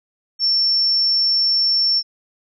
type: tone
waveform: sine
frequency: 5420 Hz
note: E8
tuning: 47 cents sharp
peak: -14 dBFS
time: 0.39-2.03 s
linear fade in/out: 50 ms
effects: none